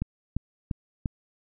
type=click train; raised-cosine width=5 ms; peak=-15 dBFS; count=4; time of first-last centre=0.02-1.058 s; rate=2.89 Hz; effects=none